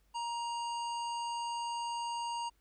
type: harmonic tone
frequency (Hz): 940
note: A#5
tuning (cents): +14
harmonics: 1 / 3 / 5 / 7 / 9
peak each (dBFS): -35 / -45 / -49 / -52 / -54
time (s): 0.14-2.5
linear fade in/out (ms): 20
effects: added 50 Hz sine -69 dBFS peak until 2.6 s + pink hiss -75 dBFS RMS until 2.6 s